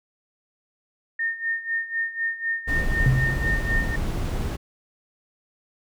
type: tone with tremolo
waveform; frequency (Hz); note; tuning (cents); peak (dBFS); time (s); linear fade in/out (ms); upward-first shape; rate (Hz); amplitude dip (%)
sine; 1827; A#6; -35; -21; 1.19-3.96; 5; sine; 4; 80
type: noise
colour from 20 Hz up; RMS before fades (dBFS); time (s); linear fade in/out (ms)
brown; -25; 2.67-4.57; 20
type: tone with exponential decay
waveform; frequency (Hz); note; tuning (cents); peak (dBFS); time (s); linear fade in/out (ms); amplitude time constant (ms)
sine; 130.1; C3; -9; -14; 3.06-3.8; 2; 160
effects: none